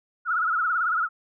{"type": "tone with vibrato", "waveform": "sine", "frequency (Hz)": 1362, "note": "F6", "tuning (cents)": -44, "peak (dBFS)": -21, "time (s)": [0.25, 1.09], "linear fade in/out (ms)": 50, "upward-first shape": "triangle", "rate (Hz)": 18, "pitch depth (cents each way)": 150, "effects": []}